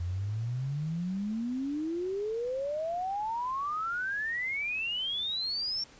sine exponential sweep, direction up, 84.1 to 5530 Hz, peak -30 dBFS, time 0-5.84 s, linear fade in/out 5 ms, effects pink hiss -55 dBFS RMS until 5.99 s + resampled to 16000 Hz

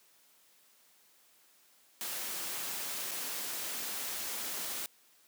white noise with dropouts, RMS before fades -38 dBFS, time 2.01-4.86 s, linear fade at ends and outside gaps 0 ms, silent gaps 3.111-3.115 s, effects white hiss -65 dBFS RMS until 5.27 s + high-pass 200 Hz 12 dB/octave

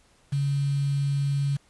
sine tone with quantisation, 140.4 Hz, C#3, 22 cents sharp, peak -22 dBFS, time 0.32-1.57 s, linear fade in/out 10 ms, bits 7, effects pink hiss -61 dBFS RMS until 1.69 s + resampled to 24000 Hz

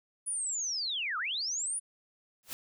sine linear two-way sweep, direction down then up, 9950 to 1181 to 9950 Hz, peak -31 dBFS, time 0.26-1.8 s, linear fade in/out 20 ms, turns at 1.18 s
white noise with exponential growth, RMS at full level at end -35 dBFS, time 2.43-2.53 s, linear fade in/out 0 ms, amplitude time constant 21 ms
effects none

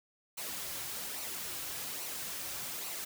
white noise with flanger, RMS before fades -40 dBFS, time 0.37-3.05 s, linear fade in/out 10 ms, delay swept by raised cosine 0.58 to 4.78 ms, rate 1.2 Hz, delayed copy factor -0.5, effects none

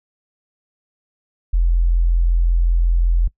sine tone, 42.7 Hz, F1, 38 cents flat, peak -12 dBFS, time 1.53-3.28 s, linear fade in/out 10 ms, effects noise-tail reverb RT60 0.1 s tail -22 dB re dry

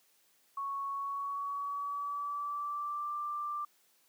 sine tone with pitch glide, 1108.7 to 1181.4 Hz, C#6 to D6, 0 to +10 cents, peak -34 dBFS, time 0.57-3.65 s, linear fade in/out 5 ms, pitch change +110 cents, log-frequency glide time 0.89-3.15 s, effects white hiss -69 dBFS RMS until 4.08 s + high-pass 200 Hz 12 dB/octave

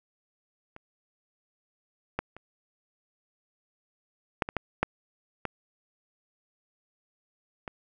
clicks, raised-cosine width 0.5 ms, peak -29 / -13 / -29 / -9 / -18 / -12 / -8 / -15 / -21 dBFS, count 9, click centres 0.764 / 2.19 / 2.366 / 4.422 / 4.489 / 4.567 / 4.83 / 5.453 / 7.678 s, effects none

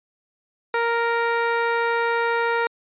15% pulse tone, 466.2 Hz, A#4, in tune, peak -13 dBFS, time 0.74-2.67 s, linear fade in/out 2 ms, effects resampled to 8000 Hz

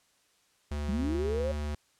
square tone with pitch glide, 73.42 to 74.23 Hz, D2 to D2, 0 to +19 cents, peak -32 dBFS, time 0.71-1.75 s, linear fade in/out 5 ms, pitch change +19 cents, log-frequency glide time 0.99-1.18 s
sine linear sweep, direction up, 180 to 554.4 Hz, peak -29 dBFS, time 0.88-1.52 s, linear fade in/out 10 ms
effects white hiss -68 dBFS RMS until 1.99 s + low-pass 9000 Hz 12 dB/octave

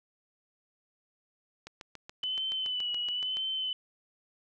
click train, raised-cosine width 0.2 ms, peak -26 dBFS, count 13, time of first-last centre 1.67-3.37 s, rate 7.06 Hz
sine tone with vibrato, 3000 Hz, F#7, 23 cents sharp, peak -30 dBFS, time 2.23-3.73 s, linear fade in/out 2 ms, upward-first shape sine, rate 1 Hz, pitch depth 48 cents each way
effects none

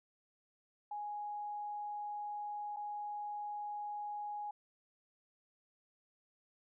sine tone with dropouts, 830.6 Hz, G#5, in tune, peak -39 dBFS, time 0.91-4.51 s, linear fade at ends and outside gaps 5 ms, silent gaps 2.763-2.768 s, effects none

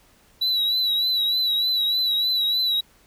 triangle tone with vibrato, 3929 Hz, B7, 10 cents flat, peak -18 dBFS, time 0.41-2.81 s, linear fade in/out 10 ms, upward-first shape triangle, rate 3.3 Hz, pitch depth 60 cents each way, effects pink hiss -57 dBFS RMS until 3.06 s

